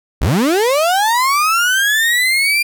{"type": "linear sweep", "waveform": "35% pulse", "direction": "up", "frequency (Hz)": [38.89, 2400], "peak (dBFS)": -10, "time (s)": [0.21, 2.63], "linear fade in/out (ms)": 10, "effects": []}